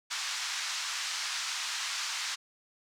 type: band-pass noise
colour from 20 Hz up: white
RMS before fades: -35 dBFS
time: 0.1-2.36 s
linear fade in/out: 20 ms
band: 1000 to 6500 Hz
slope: 24 dB/octave
effects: none